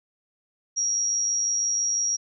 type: tone with amplitude modulation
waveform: sine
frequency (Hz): 5670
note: F8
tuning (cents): +25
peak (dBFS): -20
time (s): 0.76-2.17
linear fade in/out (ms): 20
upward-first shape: sine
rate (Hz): 106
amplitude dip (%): 40
effects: none